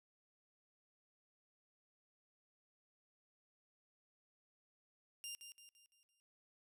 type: tone with echo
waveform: 15% pulse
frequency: 2800 Hz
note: F7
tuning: 4 cents sharp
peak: -38 dBFS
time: 5.24-5.35 s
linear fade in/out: 0 ms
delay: 170 ms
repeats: 5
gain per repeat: -7 dB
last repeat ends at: 6.2 s
effects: noise-tail reverb RT60 0.4 s tail -25 dB re dry